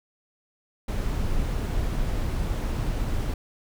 brown noise, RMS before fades -26 dBFS, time 0.88-3.34 s, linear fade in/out 5 ms, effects none

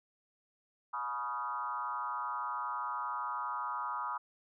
sine tone with frequency modulation, 1108.7 Hz, C#6, in tune, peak -34 dBFS, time 0.93-4.18 s, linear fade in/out 10 ms, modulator 130 Hz, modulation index 1.8, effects none

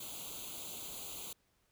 white noise with comb filter, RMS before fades -45 dBFS, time 0-1.33 s, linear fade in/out 5 ms, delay 0.28 ms, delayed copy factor +0.9, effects pink hiss -75 dBFS RMS until 1.71 s

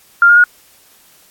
sine tone with pitch steps, 1396.9 / 1419.7 / 1442.8 Hz, F6 / F6 / F#6, 0 / +28 / -44 cents, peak -4 dBFS, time 0.22-0.439 s, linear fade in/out 2 ms, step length 73 ms, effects white hiss -48 dBFS RMS until 1.3 s + AAC 64 kbps

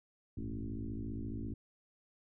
sine tone with frequency modulation, 103.83 Hz, G#2, in tune, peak -37 dBFS, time 0.37-1.54 s, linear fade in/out 5 ms, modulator 54.7 Hz, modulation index 3.9, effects none

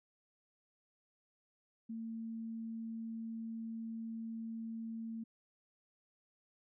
sine tone, 226 Hz, A3, 47 cents sharp, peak -40 dBFS, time 1.89-5.24 s, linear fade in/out 10 ms, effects none

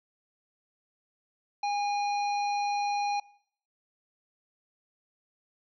harmonic tone with a mistuned harmonic, 817 Hz, G#5, 29 cents flat, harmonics 1 / 3 / 5 / 7, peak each -27 / -38 / -41 / -48 dBFS, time 1.63-3.2 s, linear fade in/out 5 ms, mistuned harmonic 5, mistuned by +26 cents, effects noise-tail reverb RT60 0.6 s tail -22 dB re dry

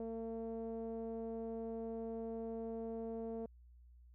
sawtooth tone with low-pass filter, 226.5 Hz, A#3, 50 cents flat, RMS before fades -43 dBFS, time 0-3.46 s, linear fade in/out 2 ms, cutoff 550 Hz, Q 4.7, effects added 60 Hz sine -58 dBFS peak until 4.14 s

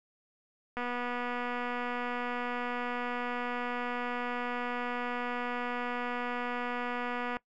click train, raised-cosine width 0.5 ms, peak -21 dBFS, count 1611, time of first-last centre 0.77-7.368 s, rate 244 Hz, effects noise-tail reverb RT60 0.1 s tail -21 dB re dry

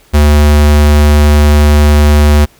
square tone, 74.1 Hz, D2, 16 cents sharp, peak -4 dBFS, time 0.13-2.46 s, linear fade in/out 20 ms, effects pink hiss -45 dBFS RMS until 2.59 s

